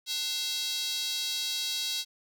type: tone with high-pass filter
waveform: square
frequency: 297.5 Hz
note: D4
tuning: 22 cents sharp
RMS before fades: -32 dBFS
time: 0.06-2.05 s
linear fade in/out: 50 ms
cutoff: 4000 Hz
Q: 3.7
effects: none

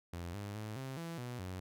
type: tone with pitch steps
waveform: sawtooth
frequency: 86.4 / 101.8 / 107.5 / 132.8 / 167 / 122.9 / 92.2 Hz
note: F2 / G#2 / A2 / C3 / E3 / B2 / F#2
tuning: -18 / -34 / -40 / +26 / +23 / -8 / -6 cents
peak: -37 dBFS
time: 0.13-1.6 s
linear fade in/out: 5 ms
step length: 210 ms
effects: none

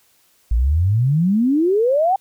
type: exponential sweep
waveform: sine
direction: up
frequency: 53 to 795 Hz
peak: -13 dBFS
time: 0.51-2.16 s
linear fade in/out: 5 ms
effects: white hiss -58 dBFS RMS until 2.2 s

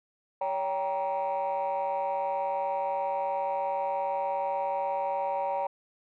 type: chord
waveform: sine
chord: G diminished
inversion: second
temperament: just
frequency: 564.5 / 784 / 940.8 Hz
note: Db5 / G5 / Bb5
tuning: +31 / 0 / +16 cents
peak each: -30 dBFS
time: 0.41-5.67 s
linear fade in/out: 5 ms
effects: tanh soft clip ceiling -23 dBFS

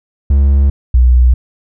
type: tone pair in turn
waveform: triangle / sine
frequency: 69.3 / 61.74 Hz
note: C#2 / B1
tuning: 0 / 0 cents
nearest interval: major second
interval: 200 cents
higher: first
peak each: -4 dBFS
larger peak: neither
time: 0.3-0.7 / 0.94-1.34 s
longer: neither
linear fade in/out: 5 ms
effects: none

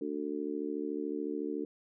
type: harmonic tone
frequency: 73.8 Hz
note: D2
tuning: 9 cents sharp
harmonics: 3 / 4 / 5 / 6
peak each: -43 / -36 / -39 / -39 dBFS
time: 0.01-1.65 s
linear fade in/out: 5 ms
effects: none

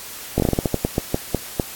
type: slowing click train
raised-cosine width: 2 ms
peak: -4 dBFS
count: 14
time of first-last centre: 0.38-1.598 s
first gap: 19 ms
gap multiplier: 1.24
effects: white hiss -35 dBFS RMS until 1.75 s + AAC 64 kbps

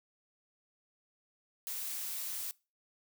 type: noise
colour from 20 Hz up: blue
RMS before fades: -39 dBFS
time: 1.67-2.51 s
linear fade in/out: 0 ms
effects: noise-tail reverb RT60 0.3 s tail -23 dB re dry

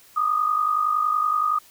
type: tone pair together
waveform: sine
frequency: 1192.3 / 1243 Hz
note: D6 / D#6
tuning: +26 / -2 cents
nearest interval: minor second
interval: 72 cents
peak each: -25 / -20 dBFS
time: 0.16-1.59 s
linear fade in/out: 10 ms
effects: white hiss -52 dBFS RMS until 1.7 s

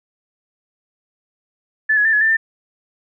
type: tone with pitch steps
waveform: sine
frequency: 1742 / 1682 / 1783 / 1696 / 1779 / 1793 Hz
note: A6 / G#6 / A6 / G#6 / A6 / A6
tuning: -18 / +22 / +22 / +36 / +19 / +32 cents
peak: -12 dBFS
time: 1.89-2.37 s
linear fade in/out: 10 ms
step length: 80 ms
effects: none

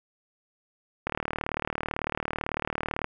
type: click train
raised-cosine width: 0.5 ms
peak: -13 dBFS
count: 76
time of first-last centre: 1.07-3.044 s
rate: 38 Hz
effects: none

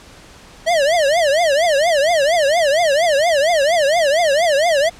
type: tone with vibrato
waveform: square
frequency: 621 Hz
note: D#5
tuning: 3 cents flat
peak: -13 dBFS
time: 0.66-4.9 s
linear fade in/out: 20 ms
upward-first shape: triangle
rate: 4.3 Hz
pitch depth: 260 cents each way
effects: pink hiss -42 dBFS RMS until 4.99 s + low-pass 8000 Hz 12 dB/octave

